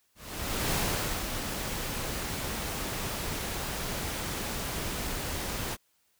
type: noise with ADSR envelope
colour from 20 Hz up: pink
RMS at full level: -28 dBFS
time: 0.15-5.77 s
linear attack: 610 ms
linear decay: 470 ms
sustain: -6 dB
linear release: 34 ms
effects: white hiss -71 dBFS RMS until 6.19 s